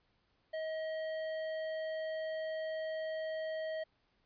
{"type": "tone with tanh clipping", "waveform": "sine", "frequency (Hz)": 634, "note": "D#5", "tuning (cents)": 32, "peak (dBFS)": -38, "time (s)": [0.53, 3.84], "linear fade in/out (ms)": 10, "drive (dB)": 13, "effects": ["pink hiss -75 dBFS RMS until 4.25 s", "resampled to 11025 Hz"]}